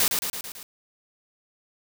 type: noise with echo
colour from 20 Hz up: white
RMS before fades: -21 dBFS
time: 0-0.08 s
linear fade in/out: 2 ms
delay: 110 ms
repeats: 5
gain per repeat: -4 dB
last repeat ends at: 0.63 s
effects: none